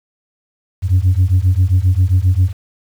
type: beating tone pair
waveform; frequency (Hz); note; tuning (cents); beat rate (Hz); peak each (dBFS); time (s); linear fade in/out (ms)
sine; 88.5 / 96; F2 / G2; +23 / -36; 7.5; -11; 0.82-2.53; 50
effects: tanh soft clip ceiling -6 dBFS + 7-bit